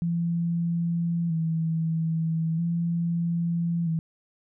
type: tone with vibrato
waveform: sine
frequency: 165.9 Hz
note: E3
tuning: 11 cents sharp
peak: -23 dBFS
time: 0.02-3.99 s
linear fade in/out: 0 ms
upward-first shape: square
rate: 0.39 Hz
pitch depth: 38 cents each way
effects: none